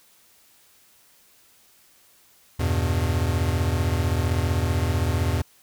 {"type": "chord", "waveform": "square", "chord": "E minor", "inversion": "none", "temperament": "equal", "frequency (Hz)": [82.41, 98, 123.47], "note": ["E2", "G2", "B2"], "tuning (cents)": [0, 0, 0], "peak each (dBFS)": [-24, -27, -28], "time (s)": [2.59, 5.42], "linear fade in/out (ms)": 10, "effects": ["white hiss -57 dBFS RMS until 5.62 s"]}